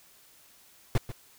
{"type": "noise with echo", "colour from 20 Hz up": "brown", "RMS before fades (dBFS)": -23, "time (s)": [0.95, 0.98], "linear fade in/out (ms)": 2, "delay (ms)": 140, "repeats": 1, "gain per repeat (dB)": -13, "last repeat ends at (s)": 1.12, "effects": ["white hiss -58 dBFS RMS until 1.38 s"]}